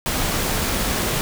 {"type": "noise", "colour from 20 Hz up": "pink", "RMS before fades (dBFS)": -22, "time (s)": [0.06, 1.21], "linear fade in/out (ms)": 0, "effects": []}